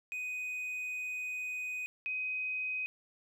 triangle / sine tone pair in turn, 2497 / 2514 Hz, D#7 / D#7, +6 / +17 cents, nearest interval unison, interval 11 cents, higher second, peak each -34 / -33 dBFS, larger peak second, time 0.12-1.86 / 2.06-2.86 s, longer first, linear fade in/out 0 ms, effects none

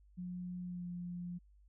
sine tone with pitch glide, 179.4 to 176.11 Hz, F3 to F3, +47 to +15 cents, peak -40 dBFS, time 0.17-1.39 s, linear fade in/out 20 ms, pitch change -32 cents, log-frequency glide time 0.63-0.87 s, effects added 50 Hz sine -61 dBFS peak until 1.68 s

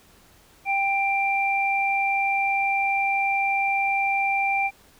sine tone pair together, 788.9 / 2364 Hz, G5 / D7, +11 / +11 cents, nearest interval octave + perfect fifth, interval 1900 cents, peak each -23 dBFS, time 0.65-4.71 s, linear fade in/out 50 ms, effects pink hiss -55 dBFS RMS until 4.99 s

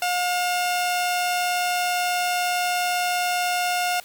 sawtooth tone pair together, 715.8 / 2718 Hz, F5 / F7, +42 / -48 cents, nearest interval octave + major seventh, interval 2310 cents, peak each -18 / -27 dBFS, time 0.02-4 s, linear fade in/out 2 ms, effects white hiss -47 dBFS RMS until 4.04 s

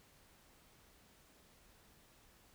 silence, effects pink hiss -66 dBFS RMS until 2.54 s

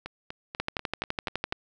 two click trains, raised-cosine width 0.3 ms, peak -12 / -20 dBFS, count 12 / 7, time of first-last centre 0.6-1.524 / 0.06-1.527 s, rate 11.9 / 4.09 Hz, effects none

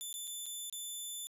10% pulse tone with dropouts, 3520 Hz, A7, in tune, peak -32 dBFS, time 0.01-1.27 s, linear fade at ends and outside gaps 0 ms, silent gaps 0.128-0.14 / 0.272-0.276 / 0.458-0.464 / 0.698-0.726 s, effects resampled to 32000 Hz + 11-bit

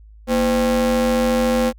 square ring-modulated tone, 140 Hz, C#3, 18 cents sharp, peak -13 dBFS, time 0.27-1.73 s, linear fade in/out 50 ms, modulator 373 Hz, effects added 53 Hz sine -41 dBFS peak until 1.78 s

